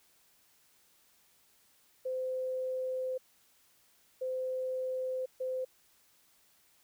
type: tone bursts at uneven times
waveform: sine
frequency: 515 Hz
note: C5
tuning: 28 cents flat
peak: -32 dBFS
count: 3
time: 2.05-3.18 / 4.21-5.26 / 5.4-5.65 s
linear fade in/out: 10 ms
effects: white hiss -67 dBFS RMS until 6.83 s